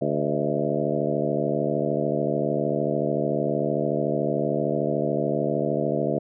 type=harmonic tone with a mistuned harmonic; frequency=73.42 Hz; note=D2; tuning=in tune; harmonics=2 / 3 / 4 / 5 / 6 / 7 / 8 / 9; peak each=-30 / -30 / -30 / -30 / -30 / -30 / -30 / -30 dBFS; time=0.01-6.19 s; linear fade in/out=10 ms; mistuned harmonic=8; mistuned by=+55 cents; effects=none